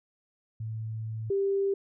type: tone pair in turn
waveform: sine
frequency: 110.6 / 394.1 Hz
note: A2 / G4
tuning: +9 / +9 cents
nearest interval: octave + minor seventh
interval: 2200 cents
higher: second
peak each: -32 / -24 dBFS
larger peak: second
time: 0.6-1.3 / 1.3-1.74 s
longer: first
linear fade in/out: 5 ms
effects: none